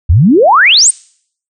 sine exponential sweep, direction up, 70.4 to 9340 Hz, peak -3 dBFS, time 0.09-0.91 s, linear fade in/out 10 ms, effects noise-tail reverb RT60 0.6 s tail -25 dB re dry

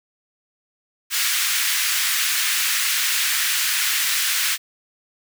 pink high-pass noise, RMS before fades -21 dBFS, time 1.1-4.58 s, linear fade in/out 50 ms, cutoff 1600 Hz, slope 24 dB/octave, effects none

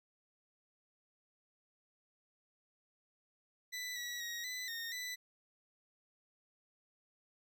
20% pulse tone with pitch steps, 1989 / 1936 / 1889 / 2001 / 1844 / 1989 Hz, B6 / B6 / A#6 / B6 / A#6 / B6, +12 / -35 / +22 / +22 / -19 / +12 cents, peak -35 dBFS, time 3.72-5.16 s, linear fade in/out 20 ms, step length 240 ms, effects none

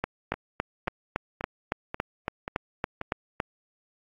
two click trains, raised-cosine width 0.5 ms, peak -11 / -17 dBFS, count 13 / 6, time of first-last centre 0.04-3.401 / 0.34-3.014 s, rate 3.57 / 1.87 Hz, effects AAC 64 kbps

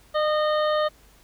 harmonic tone with a mistuned harmonic, 614 Hz, D#5, 23 cents flat, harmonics 1 / 2 / 3 / 5 / 6 / 7, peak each -21 / -26 / -33 / -36 / -38 / -41 dBFS, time 0.14-0.89 s, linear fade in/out 20 ms, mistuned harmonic 1, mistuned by -18 cents, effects added 50 Hz sine -56 dBFS peak until 1.23 s + pink hiss -56 dBFS RMS until 1.23 s

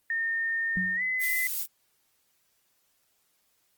sine tone with pitch glide, 1824 to 2024 Hz, A#6 to B6, -38 to +42 cents, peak -26 dBFS, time 0.1-1.47 s, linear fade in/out 2 ms, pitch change +180 cents, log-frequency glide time 0.95-1.02 s
sine tone with exponential decay, 185 Hz, F#3, in tune, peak -26 dBFS, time 0.77-1.14 s, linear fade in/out 0 ms, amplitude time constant 79 ms
violet noise, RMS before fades -31 dBFS, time 1.19-1.67 s, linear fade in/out 50 ms
effects white hiss -71 dBFS RMS until 3.77 s + Opus 24 kbps

